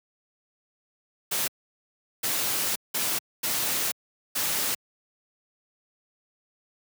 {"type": "noise bursts at uneven times", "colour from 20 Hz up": "white", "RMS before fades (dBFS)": -27, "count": 5, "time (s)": [[1.31, 1.48], [2.23, 2.76], [2.94, 3.19], [3.43, 3.92], [4.35, 4.75]], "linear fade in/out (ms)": 10, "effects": ["high-pass 100 Hz 12 dB/octave"]}